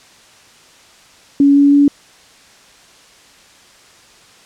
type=tone with pitch steps; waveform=sine; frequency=281.6 / 283.6 / 285.5 Hz; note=C#4 / C#4 / D4; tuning=+27 / +40 / -49 cents; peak=-6 dBFS; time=1.4-1.88 s; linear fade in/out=2 ms; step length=160 ms; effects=white hiss -45 dBFS RMS until 4.45 s + low-pass 7000 Hz 12 dB/octave